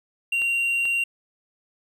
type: tone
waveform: triangle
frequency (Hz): 2761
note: F7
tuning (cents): -20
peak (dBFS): -19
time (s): 0.32-1.04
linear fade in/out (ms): 5
type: clicks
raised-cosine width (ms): 0.3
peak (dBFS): -24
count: 2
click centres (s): 0.419 / 0.854
effects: none